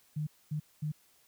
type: tone bursts at uneven times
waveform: sine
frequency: 151.5 Hz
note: D#3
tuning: 46 cents flat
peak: -31 dBFS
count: 3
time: 0.16-0.27 / 0.51-0.6 / 0.82-0.92 s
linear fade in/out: 10 ms
effects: white hiss -66 dBFS RMS until 1.27 s